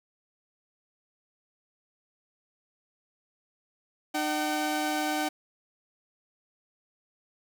sawtooth tone pair together, 302.9 / 761.7 Hz, D#4 / G5, -46 / -50 cents, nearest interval octave + major third, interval 1596 cents, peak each -26 dBFS, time 4.14-5.29 s, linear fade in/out 10 ms, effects none

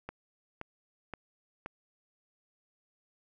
click train, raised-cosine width 0.5 ms, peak -24 dBFS, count 4, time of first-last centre 0.09-1.661 s, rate 1.91 Hz, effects none

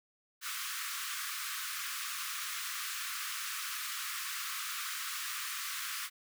pink high-pass noise, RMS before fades -39 dBFS, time 0.41-6.1 s, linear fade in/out 50 ms, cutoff 1100 Hz, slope 96 dB/octave, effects none

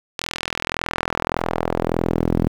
sawtooth tone with band-pass filter sweep, 41.72 Hz, E1, 22 cents sharp, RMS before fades -23 dBFS, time 0.18-2.48 s, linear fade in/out 10 ms, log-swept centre 4000 to 230 Hz, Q 0.99, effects 7-bit

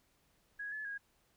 sine tone with pitch steps, 1661 / 1721 / 1640 Hz, G#6 / A6 / G#6, 0 / -39 / -22 cents, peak -39 dBFS, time 0.59-0.98 s, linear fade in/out 10 ms, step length 130 ms, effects pink hiss -73 dBFS RMS until 1.36 s

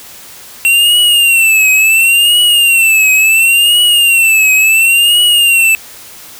square tone with vibrato, 2722 Hz, F7, 45 cents flat, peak -6 dBFS, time 0.65-5.75 s, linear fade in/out 0 ms, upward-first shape triangle, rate 0.71 Hz, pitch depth 130 cents each way, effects white hiss -33 dBFS RMS until 6.39 s

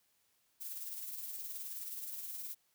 violet noise with tremolo, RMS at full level -42 dBFS, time 0.6-2.55 s, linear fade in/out 20 ms, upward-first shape sine, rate 19 Hz, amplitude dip 40%, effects white hiss -75 dBFS RMS until 2.74 s

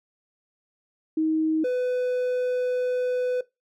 sine / triangle tone pair in turn, 315.7 / 499.9 Hz, D#4 / B4, +25 / +21 cents, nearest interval minor sixth, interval 796 cents, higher second, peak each -20 / -20 dBFS, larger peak neither, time 1.17-1.64 / 1.64-3.41 s, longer second, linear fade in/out 5 ms, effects noise-tail reverb RT60 0.2 s tail -19 dB re dry

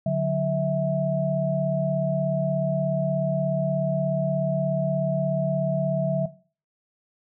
sine tone cluster, 145.8 / 182.5 / 652 Hz, D3 / F#3 / E5, -12 / -24 / -19 cents, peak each -25 dBFS, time 0.06-6.26 s, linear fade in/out 5 ms, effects noise-tail reverb RT60 0.4 s tail -17 dB re dry

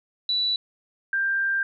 sine tone pair in turn, 3951 / 1585.3 Hz, B7 / G6, 0 / +19 cents, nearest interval octave + major third, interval 1581 cents, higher first, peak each -21 dBFS, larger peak neither, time 0.29-0.56 / 1.13-1.63 s, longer second, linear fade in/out 2 ms, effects none

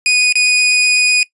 sawtooth tone with dropouts, 2477 Hz, D#7, 8 cents flat, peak -6 dBFS, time 0.06-1.23 s, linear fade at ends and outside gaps 1 ms, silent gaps 0.325-0.355 s, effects noise-tail reverb RT60 0.1 s tail -20 dB re dry + resampled to 24000 Hz

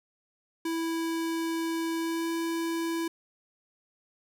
square tone with pitch glide, 329.2 to 331.7 Hz, E4 to E4, -2 to +11 cents, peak -29 dBFS, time 0.65-3.08 s, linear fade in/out 5 ms, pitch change +13 cents, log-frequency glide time 1.98-2.29 s, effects none

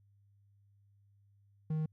triangle tone, 156.1 Hz, D#3, 6 cents sharp, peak -29 dBFS, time 1.7-1.86 s, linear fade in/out 5 ms, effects added 100 Hz sine -64 dBFS peak until 1.92 s

